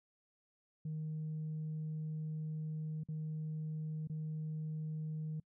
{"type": "tone with dropouts", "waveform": "sine", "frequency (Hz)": 155.56, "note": "D#3", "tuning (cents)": 0, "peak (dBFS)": -36, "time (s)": [0.85, 5.4], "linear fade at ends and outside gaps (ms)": 5, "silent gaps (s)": [[3.036, 3.086], [4.074, 4.097]], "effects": ["noise-tail reverb RT60 0.1 s tail -26 dB re dry", "tanh soft clip ceiling -35 dBFS"]}